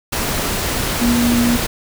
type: tone in noise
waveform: sine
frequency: 238.7 Hz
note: A#3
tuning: 41 cents sharp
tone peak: -13 dBFS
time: 1.01-1.57 s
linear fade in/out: 10 ms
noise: pink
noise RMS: -20 dBFS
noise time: 0.12-1.67 s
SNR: +4 dB
effects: none